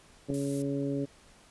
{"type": "harmonic tone", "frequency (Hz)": 139.8, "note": "C#3", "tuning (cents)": 15, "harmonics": [1, 2, 3, 4], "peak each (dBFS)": [-35, -31, -36, -39], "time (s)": [0.28, 1.06], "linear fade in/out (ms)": 20}
{"type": "clicks", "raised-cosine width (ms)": 2, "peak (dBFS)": -27, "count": 2, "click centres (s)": [0.302, 0.308]}
{"type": "noise", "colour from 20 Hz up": "violet", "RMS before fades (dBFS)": -40, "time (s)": [0.34, 0.62], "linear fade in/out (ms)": 0}
{"effects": ["pink hiss -58 dBFS RMS until 1.5 s", "resampled to 24000 Hz"]}